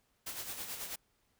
white noise with tremolo, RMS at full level -40 dBFS, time 0.26-0.96 s, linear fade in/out 10 ms, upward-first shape sine, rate 9.2 Hz, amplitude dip 55%, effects pink hiss -75 dBFS RMS until 1.39 s

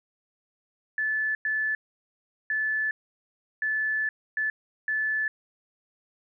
sine tone bursts at uneven times, 1738 Hz, A6, 22 cents flat, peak -24 dBFS, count 6, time 0.98-1.35 / 1.45-1.75 / 2.5-2.91 / 3.62-4.09 / 4.37-4.5 / 4.88-5.28 s, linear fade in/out 2 ms, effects none

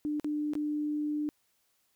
sine tone with dropouts, 298.5 Hz, D4, 28 cents sharp, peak -29 dBFS, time 0.05-1.29 s, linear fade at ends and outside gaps 0 ms, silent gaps 0.198-0.245 / 0.535-0.553 s, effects white hiss -73 dBFS RMS until 1.95 s

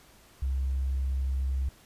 triangle tone with tanh clipping, 66.6 Hz, C2, 31 cents sharp, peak -26 dBFS, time 0.42-1.69 s, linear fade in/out 5 ms, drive 5 dB, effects pink hiss -57 dBFS RMS until 1.85 s + resampled to 32000 Hz

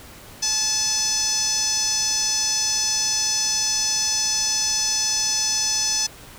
sawtooth tone with band-pass filter, 866 Hz, A5, 28 cents flat, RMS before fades -22 dBFS, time 0.42-6.07 s, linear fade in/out 10 ms, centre 5700 Hz, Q 9.6, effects pink hiss -43 dBFS RMS until 6.38 s

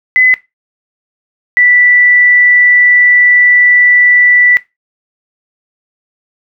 sine tone pair in turn, 2017 / 1968.7 Hz, B6 / B6, +36 / -6 cents, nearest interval unison, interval 42 cents, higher first, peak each -4 dBFS, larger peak neither, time 0.16-0.34 / 1.57-4.57 s, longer second, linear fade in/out 0 ms, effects noise-tail reverb RT60 0.2 s tail -17 dB re dry

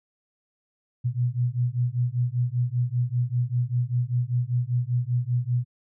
sine beating tone pair, 120.2 / 125.3 Hz, B2 / B2, -46 / +25 cents, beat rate 5.1 Hz, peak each -25 dBFS, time 1.04-5.65 s, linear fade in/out 20 ms, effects none

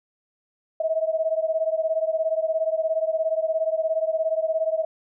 sine beating tone pair, 636 / 653 Hz, D#5 / E5, +38 / -17 cents, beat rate 17 Hz, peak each -23 / -25 dBFS, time 0.8-4.85 s, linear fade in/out 5 ms, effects none

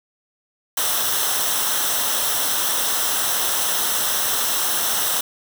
white noise with comb filter, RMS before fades -21 dBFS, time 0.77-5.21 s, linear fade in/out 5 ms, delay 0.43 ms, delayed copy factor -0.65, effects none

